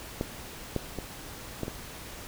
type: clicks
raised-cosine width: 2 ms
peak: -15 / -14 / -20 / -17 / -21 dBFS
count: 5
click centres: 0.211 / 0.763 / 0.987 / 1.633 / 1.681 s
effects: pink hiss -43 dBFS RMS until 2.27 s